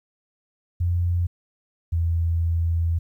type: tone pair in turn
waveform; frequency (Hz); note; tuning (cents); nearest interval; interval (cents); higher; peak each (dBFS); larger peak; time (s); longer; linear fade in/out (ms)
sine; 87.31 / 83.62; F2 / E2; 0 / +25; minor second; 75; first; -19; neither; 0.8-1.27 / 1.92-2.99; second; 10
effects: 10-bit